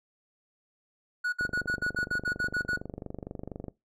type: tone bursts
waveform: triangle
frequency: 1463 Hz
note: F#6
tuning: 20 cents flat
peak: -25 dBFS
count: 11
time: 1.24-2.766 s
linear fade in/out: 10 ms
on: 86 ms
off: 58 ms
type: click train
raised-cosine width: 2 ms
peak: -24 dBFS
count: 56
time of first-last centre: 1.41-3.683 s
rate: 24.2 Hz
effects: noise-tail reverb RT60 0.2 s tail -20 dB re dry

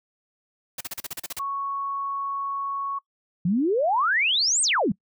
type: noise bursts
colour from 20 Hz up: white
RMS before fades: -32 dBFS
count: 10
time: 0.78-1.393 s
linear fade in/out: 5 ms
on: 28 ms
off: 37 ms
type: tone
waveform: sine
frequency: 1108.7 Hz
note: C#6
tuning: in tune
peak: -26 dBFS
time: 1.39-2.99 s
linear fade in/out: 10 ms
type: exponential two-way sweep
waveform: sine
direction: up then down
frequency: 163.3 to 8790 to 163.3 Hz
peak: -19 dBFS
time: 3.45-4.92 s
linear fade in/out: 5 ms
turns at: 4.62 s
effects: noise-tail reverb RT60 0.1 s tail -24 dB re dry

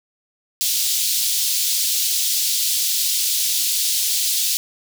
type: high-pass noise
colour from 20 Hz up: pink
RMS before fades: -20 dBFS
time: 0.61-4.57 s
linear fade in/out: 0 ms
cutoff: 3600 Hz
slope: 24 dB/octave
effects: none

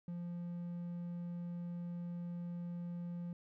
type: tone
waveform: triangle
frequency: 173.7 Hz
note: F3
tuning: 9 cents flat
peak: -38 dBFS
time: 0.08-3.33 s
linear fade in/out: 2 ms
effects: none

